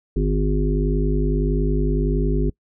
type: harmonic tone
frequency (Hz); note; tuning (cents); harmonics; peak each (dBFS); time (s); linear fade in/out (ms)
50.8; G#1; -38; 1 / 3 / 5 / 7 / 8; -19 / -24 / -26 / -27 / -28; 0.16-2.5; 5
effects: noise-tail reverb RT60 0.1 s tail -25 dB re dry